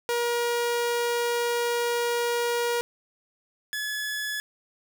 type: tone pair in turn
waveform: sawtooth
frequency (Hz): 475.9 / 1706.2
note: A#4 / G#6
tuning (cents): +36 / +46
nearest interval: octave + minor seventh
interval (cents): 2210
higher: second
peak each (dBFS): -20 / -25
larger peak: first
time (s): 0.09-2.81 / 3.73-4.4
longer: first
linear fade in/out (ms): 0
effects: none